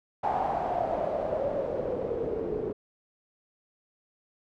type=noise with low-pass filter sweep; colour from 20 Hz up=white; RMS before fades=-30 dBFS; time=0.23-2.73 s; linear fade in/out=10 ms; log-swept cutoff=820 to 400 Hz; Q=6.1; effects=none